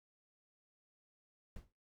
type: noise with exponential decay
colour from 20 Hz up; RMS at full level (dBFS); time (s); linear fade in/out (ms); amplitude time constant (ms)
brown; -45; 1.56-1.72; 1; 34
effects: noise-tail reverb RT60 0.3 s tail -25 dB re dry